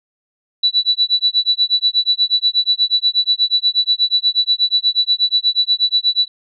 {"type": "tone with tremolo", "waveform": "sine", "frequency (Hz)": 3951, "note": "B7", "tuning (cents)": 0, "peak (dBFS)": -9, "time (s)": [0.63, 6.28], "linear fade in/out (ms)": 5, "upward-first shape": "sine", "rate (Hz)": 8.3, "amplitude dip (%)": 100, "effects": []}